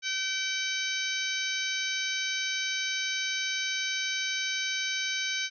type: harmonic tone with a mistuned harmonic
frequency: 768 Hz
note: G5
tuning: 36 cents flat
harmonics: 2 / 3 / 4 / 5 / 6 / 7 / 8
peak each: -35 / -34 / -36 / -36 / -40 / -40 / -37 dBFS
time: 0.02-5.5 s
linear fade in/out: 50 ms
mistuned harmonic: 7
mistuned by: +19 cents
effects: none